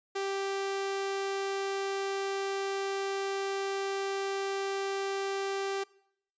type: tone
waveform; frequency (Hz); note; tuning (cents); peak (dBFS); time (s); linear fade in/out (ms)
sawtooth; 392; G4; 0; -27; 0.15-5.84; 10
effects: noise-tail reverb RT60 0.7 s tail -22 dB re dry + resampled to 16000 Hz